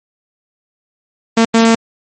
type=tone bursts at uneven times; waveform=sawtooth; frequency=227.4 Hz; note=A#3; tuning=43 cents flat; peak=-3 dBFS; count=2; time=1.37-1.45 / 1.54-1.75 s; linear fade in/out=5 ms; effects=MP3 32 kbps